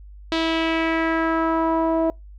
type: tone with low-pass filter sweep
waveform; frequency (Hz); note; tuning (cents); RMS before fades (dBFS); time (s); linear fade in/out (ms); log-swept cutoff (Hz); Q
sawtooth; 325.9; E4; -20; -21; 0.32-2.1; 0; 3900 to 700; 2.5
effects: noise-tail reverb RT60 0.2 s tail -26 dB re dry + added 50 Hz sine -39 dBFS peak until 2.38 s